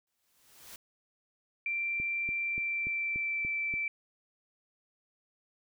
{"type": "noise with exponential growth", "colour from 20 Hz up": "white", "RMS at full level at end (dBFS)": -46, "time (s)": [0.07, 0.76], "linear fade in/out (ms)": 1, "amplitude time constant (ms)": 150}
{"type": "tone with pitch glide", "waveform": "sine", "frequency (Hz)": [2356, 2330], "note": ["D7", "D7"], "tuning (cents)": [5, -14], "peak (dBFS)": -30, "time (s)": [1.66, 3.88], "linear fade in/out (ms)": 2, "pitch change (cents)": -19, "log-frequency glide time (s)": [2.4, 3.46]}
{"type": "click train", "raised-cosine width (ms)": 3, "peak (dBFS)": -31, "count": 7, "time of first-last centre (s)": [2, 3.739], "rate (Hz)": 3.45}
{"effects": []}